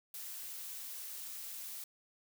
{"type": "noise", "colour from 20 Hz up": "blue", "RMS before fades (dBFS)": -45, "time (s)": [0.14, 1.84], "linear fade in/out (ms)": 2, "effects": []}